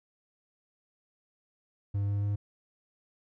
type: tone with pitch steps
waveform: triangle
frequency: 100.5 / 101.32 / 102.14 Hz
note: G2 / G#2 / G#2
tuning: +44 / -42 / -28 cents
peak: -25 dBFS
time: 1.94-2.36 s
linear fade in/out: 10 ms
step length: 140 ms
effects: none